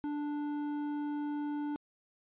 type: tone with hard clipping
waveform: triangle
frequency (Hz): 293.7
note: D4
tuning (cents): 0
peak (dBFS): -35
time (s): 0.04-1.76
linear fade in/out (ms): 0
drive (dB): 12
effects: resampled to 8000 Hz